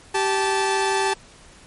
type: tone pair together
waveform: sawtooth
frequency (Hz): 389.3 / 874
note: G4 / A5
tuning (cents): -12 / -12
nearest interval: octave + major second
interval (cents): 1400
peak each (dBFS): -18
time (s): 0.14-1.14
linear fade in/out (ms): 10
effects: pink hiss -48 dBFS RMS until 1.66 s + MP3 48 kbps